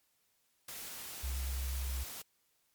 white noise, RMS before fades -45 dBFS, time 0.68-2.22 s, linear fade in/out 5 ms
sine tone with vibrato, 65.41 Hz, C2, in tune, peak -34 dBFS, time 1.23-2.04 s, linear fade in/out 10 ms, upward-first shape triangle, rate 17 Hz, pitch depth 18 cents each way
effects white hiss -75 dBFS RMS until 2.74 s + MP3 96 kbps

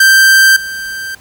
45% pulse tone with level steps, 1568 Hz, G6, in tune, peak -4 / -20 dBFS, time 0-1.15 s, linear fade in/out 5 ms, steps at 0.56 s, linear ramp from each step 5 ms, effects pink hiss -43 dBFS RMS until 1.2 s

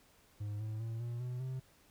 triangle tone with pitch steps, 103.83 / 108.61 / 113.62 / 118.86 / 124.33 / 130.06 Hz, G#2 / A2 / A#2 / A#2 / B2 / C3, 0 / -22 / -44 / +34 / +12 / -10 cents, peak -35 dBFS, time 0.4-1.6 s, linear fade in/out 10 ms, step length 200 ms, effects pink hiss -66 dBFS RMS until 1.9 s

